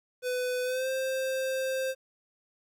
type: tone with pitch glide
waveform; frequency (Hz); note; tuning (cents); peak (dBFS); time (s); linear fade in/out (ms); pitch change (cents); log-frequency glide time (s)
square; 500 to 525.8; B4 to C5; +21 to +8; -29; 0.22-1.95; 50; +87; 0.63-0.89
effects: 11-bit